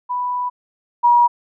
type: tone pair in turn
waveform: sine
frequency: 987.8 / 959.1 Hz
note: B5 / A#5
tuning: 0 / +49 cents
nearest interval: minor second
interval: 51 cents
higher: first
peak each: -19 / -9 dBFS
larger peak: second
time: 0.09-0.5 / 1.03-1.28 s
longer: first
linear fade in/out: 20 ms
effects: none